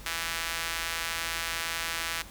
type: tone with high-pass filter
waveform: sawtooth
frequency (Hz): 165.6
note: E3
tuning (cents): +8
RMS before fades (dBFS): -33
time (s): 0.06-2.22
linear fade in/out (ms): 2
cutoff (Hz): 1700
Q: 0.98
effects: added 50 Hz sine -48 dBFS peak until 2.3 s + pink hiss -48 dBFS RMS until 2.3 s